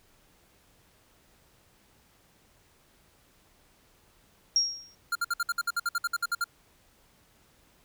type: tone with exponential decay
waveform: sine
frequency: 5590 Hz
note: F8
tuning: 1 cent sharp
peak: -18 dBFS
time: 4.56-4.95 s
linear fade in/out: 1 ms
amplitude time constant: 83 ms
type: tone bursts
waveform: square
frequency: 1396.9 Hz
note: F6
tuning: in tune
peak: -26 dBFS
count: 15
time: 5.12-6.442 s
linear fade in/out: 5 ms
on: 34 ms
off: 58 ms
effects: pink hiss -63 dBFS RMS until 7.84 s